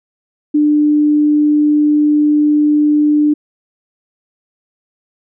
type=tone; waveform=sine; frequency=298.1 Hz; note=D4; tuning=26 cents sharp; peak=-8 dBFS; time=0.54-3.34 s; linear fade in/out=10 ms; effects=none